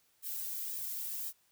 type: noise with flanger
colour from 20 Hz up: violet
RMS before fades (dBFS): -39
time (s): 0.22-1.33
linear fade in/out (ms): 50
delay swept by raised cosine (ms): 1.4 to 2.4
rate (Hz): 1.9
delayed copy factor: -0.75
effects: white hiss -71 dBFS RMS until 1.51 s